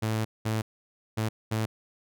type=tone bursts at uneven times; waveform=sawtooth; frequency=110 Hz; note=A2; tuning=in tune; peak=-22 dBFS; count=4; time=0.02-0.25 / 0.45-0.62 / 1.17-1.29 / 1.51-1.66 s; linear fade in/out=10 ms; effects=none